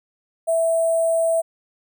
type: tone with sample-and-hold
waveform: sine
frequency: 660 Hz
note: E5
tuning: 2 cents sharp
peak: -16 dBFS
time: 0.47-1.42 s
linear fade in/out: 20 ms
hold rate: 8820 Hz
effects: none